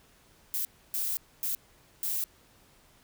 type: noise bursts at uneven times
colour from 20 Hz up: violet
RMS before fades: -31 dBFS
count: 4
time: 0.54-0.65 / 0.94-1.17 / 1.43-1.55 / 2.03-2.24 s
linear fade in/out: 0 ms
effects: pink hiss -61 dBFS RMS until 3.03 s